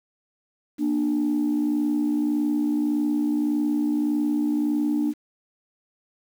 sine tone pair together, 235.9 / 297.6 Hz, A#3 / D4, +21 / +23 cents, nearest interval major third, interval 402 cents, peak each -25 / -20 dBFS, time 0.78-5.14 s, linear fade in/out 50 ms, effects tanh soft clip ceiling -16 dBFS + 8-bit

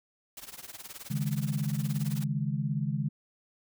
white noise with tremolo, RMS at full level -41 dBFS, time 0.37-2.24 s, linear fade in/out 2 ms, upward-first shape triangle, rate 19 Hz, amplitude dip 95%
sine chord, C# suspended second, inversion none, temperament just, 138.59 / 155.92 / 207.9 Hz, C#3 / D#3 / G#3, 0 / +4 / +2 cents, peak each -31 / -32 / -34 dBFS, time 1.1-3.09 s, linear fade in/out 10 ms
effects none

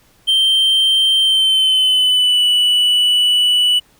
triangle tone with pitch glide, 3136 to 2960 Hz, G7 to F#7, 0 to 0 cents, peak -9 dBFS, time 0.27-3.8 s, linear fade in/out 20 ms, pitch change -100 cents, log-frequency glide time 1.2-2.44 s, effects pink hiss -53 dBFS RMS until 3.99 s

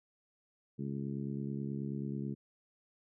harmonic tone, 69.3 Hz, C#2, in tune, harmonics 2 / 3 / 4 / 5 / 6, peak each -39 / -39 / -45 / -46 / -50 dBFS, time 0.78-2.35 s, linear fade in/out 20 ms, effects none

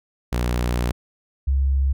sawtooth / sine tone pair in turn, 60.4 / 67.8 Hz, B1 / C#2, -38 / -38 cents, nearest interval major second, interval 200 cents, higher second, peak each -16 dBFS, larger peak neither, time 0.32-0.92 / 1.47-1.93 s, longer first, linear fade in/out 10 ms, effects none

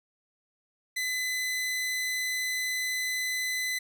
sawtooth tone, 2014 Hz, B6, 33 cents sharp, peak -25 dBFS, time 0.96-3.79 s, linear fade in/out 10 ms, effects none

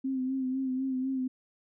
sine tone with vibrato, 261.7 Hz, C4, in tune, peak -28 dBFS, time 0.04-1.28 s, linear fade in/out 10 ms, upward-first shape sine, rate 4 Hz, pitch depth 39 cents each way, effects none

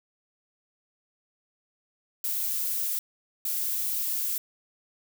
violet noise bursts at uneven times, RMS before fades -29 dBFS, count 2, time 2.24-2.99 / 3.45-4.38 s, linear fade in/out 2 ms, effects none

